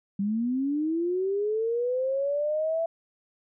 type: linear sweep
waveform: sine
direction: up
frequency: 193.7 to 668 Hz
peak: -24 dBFS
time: 0.19-2.86 s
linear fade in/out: 5 ms
effects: none